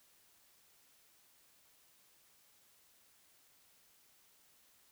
silence, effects white hiss -68 dBFS RMS until 4.91 s

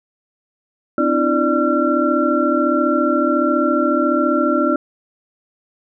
sine tone cluster, 257.3 / 298.7 / 333.1 / 592 / 1362 Hz, C4 / D4 / E4 / D5 / F6, -29 / +29 / +18 / +14 / -44 cents, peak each -20 dBFS, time 0.98-4.76 s, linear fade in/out 2 ms, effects none

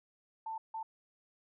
sine tone bursts at uneven times, 889 Hz, A5, 18 cents sharp, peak -37 dBFS, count 2, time 0.46-0.58 / 0.74-0.83 s, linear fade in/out 5 ms, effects none

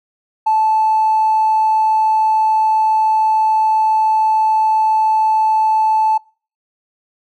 triangle tone with tanh clipping, 873 Hz, A5, 14 cents flat, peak -10 dBFS, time 0.46-6.18 s, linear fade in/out 10 ms, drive 1 dB, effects noise-tail reverb RT60 0.4 s tail -25 dB re dry

